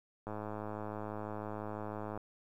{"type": "click train", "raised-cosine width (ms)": 1, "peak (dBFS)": -27, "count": 203, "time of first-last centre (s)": [0.27, 2.176], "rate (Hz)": 106, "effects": ["11-bit"]}